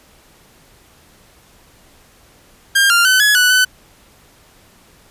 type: tone with pitch steps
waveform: sawtooth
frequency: 1604 / 1394 / 1516 / 1688 / 1483 / 1506 Hz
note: G6 / F6 / F#6 / G#6 / F#6 / F#6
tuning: +39 / -4 / +42 / +28 / +4 / +30 cents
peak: -6 dBFS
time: 2.75-3.65 s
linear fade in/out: 10 ms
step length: 150 ms
effects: pink hiss -49 dBFS RMS until 5.1 s + resampled to 32000 Hz